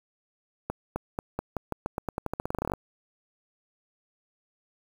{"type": "accelerating click train", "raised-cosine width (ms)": 1, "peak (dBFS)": -15, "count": 23, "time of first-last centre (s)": [0.7, 2.737], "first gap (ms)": 260, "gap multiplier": 0.88, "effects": ["7-bit"]}